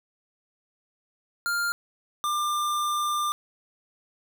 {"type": "tone pair in turn", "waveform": "square", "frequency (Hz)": [1400, 1194.3], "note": ["F6", "D6"], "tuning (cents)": [4, 29], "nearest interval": "minor third", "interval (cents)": 275, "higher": "first", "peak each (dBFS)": -25, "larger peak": "neither", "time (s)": [[1.46, 1.72], [2.24, 3.32]], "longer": "second", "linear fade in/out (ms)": 0, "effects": []}